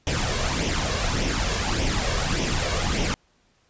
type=noise with flanger; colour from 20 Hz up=pink; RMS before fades=-24 dBFS; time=0.07-3.14 s; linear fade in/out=0 ms; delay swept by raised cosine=0.34 to 1.84 ms; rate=1.7 Hz; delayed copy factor=+0.55; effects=pink hiss -64 dBFS RMS until 3.69 s + resampled to 16000 Hz